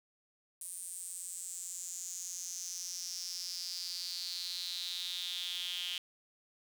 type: tone with high-pass filter sweep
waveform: sawtooth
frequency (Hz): 178.2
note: F3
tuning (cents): +35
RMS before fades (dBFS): -41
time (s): 0.61-5.98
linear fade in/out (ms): 2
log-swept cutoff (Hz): 9300 to 3100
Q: 6.7
effects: none